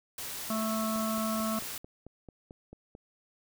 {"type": "noise", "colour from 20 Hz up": "white", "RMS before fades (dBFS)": -39, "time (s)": [0.18, 1.78], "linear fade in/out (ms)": 2}
{"type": "harmonic tone", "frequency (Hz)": 220, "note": "A3", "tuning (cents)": 0, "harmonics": [1, 3, 5, 6], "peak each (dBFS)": [-31, -36, -38, -39], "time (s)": [0.5, 1.59], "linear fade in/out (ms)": 2}
{"type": "click train", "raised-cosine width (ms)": 2, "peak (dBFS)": -33, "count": 10, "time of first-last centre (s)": [0.96, 2.951], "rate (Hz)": 4.52}
{"effects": []}